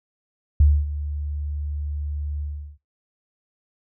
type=tone with ADSR envelope; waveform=sine; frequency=73.42 Hz; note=D2; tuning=in tune; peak=-10 dBFS; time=0.6-2.78 s; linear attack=4 ms; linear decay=250 ms; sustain=-15 dB; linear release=370 ms; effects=noise-tail reverb RT60 0.2 s tail -22 dB re dry